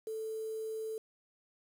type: tone with quantisation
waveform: sine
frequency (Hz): 440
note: A4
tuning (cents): 0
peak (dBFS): -36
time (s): 0.07-0.98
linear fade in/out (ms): 2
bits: 9
effects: none